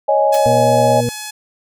sine chord, C# suspended second, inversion none, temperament just, 554.4 / 623.7 / 831.5 Hz, C#5 / D#5 / G#5, 0 / +4 / +2 cents, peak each -15 dBFS, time 0.08-1.01 s, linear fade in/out 10 ms
5% pulse tone, 849 Hz, G#5, 38 cents sharp, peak -14 dBFS, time 0.32-1.31 s, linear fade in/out 10 ms
white noise with exponential decay, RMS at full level -24 dBFS, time 0.34-0.45 s, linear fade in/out 2 ms, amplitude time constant 22 ms
harmonic tone, 120 Hz, B2, 49 cents flat, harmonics 1 / 2 / 4, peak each -19 / -21 / -20 dBFS, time 0.46-1.09 s, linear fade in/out 0 ms
effects none

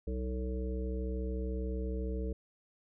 harmonic tone with a mistuned harmonic, 63.5 Hz, B1, 49 cents sharp, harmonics 1 / 3 / 5 / 7 / 9, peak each -34 / -42 / -44 / -41 / -49 dBFS, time 0.07-2.33 s, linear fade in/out 5 ms, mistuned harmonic 9, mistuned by -40 cents, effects none

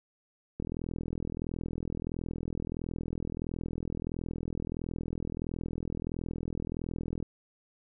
click train, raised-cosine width 3 ms, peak -22 dBFS, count 276, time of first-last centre 0.6-7.227 s, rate 41.5 Hz, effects none

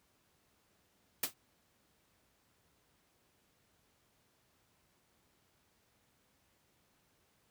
white noise with exponential decay, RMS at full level -28 dBFS, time 1.23-1.34 s, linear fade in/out 5 ms, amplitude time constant 22 ms, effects pink hiss -73 dBFS RMS until 7.5 s + high-pass 60 Hz 12 dB/octave

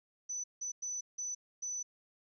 sine tone bursts at uneven times, 5990 Hz, F#8, 20 cents sharp, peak -36 dBFS, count 5, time 0.29-0.44 / 0.61-0.72 / 0.82-1.01 / 1.18-1.35 / 1.62-1.83 s, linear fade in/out 10 ms, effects none

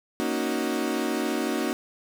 35% pulse chord, D# minor seventh, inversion second, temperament equal, 233.1 / 277.2 / 311.1 / 370 Hz, A#3 / C#4 / D#4 / F#4, 0 / 0 / 0 / 0 cents, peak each -29 dBFS, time 0.2-1.73 s, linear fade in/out 0 ms, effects none

